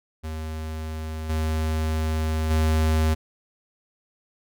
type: tone with level steps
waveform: square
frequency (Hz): 78.8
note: D#2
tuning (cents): +23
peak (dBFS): -30 / -23 / -19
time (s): 0.23-3.15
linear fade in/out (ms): 20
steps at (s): 1.29 / 2.5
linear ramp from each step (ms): 10
effects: none